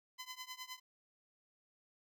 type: tone with tremolo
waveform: 10% pulse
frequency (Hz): 1017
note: C6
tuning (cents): -50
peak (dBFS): -34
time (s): 0.18-0.8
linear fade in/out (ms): 20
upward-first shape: triangle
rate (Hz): 9.7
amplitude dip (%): 95
effects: none